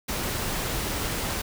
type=noise; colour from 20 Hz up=pink; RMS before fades=-29 dBFS; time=0.08-1.42 s; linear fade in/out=10 ms; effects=none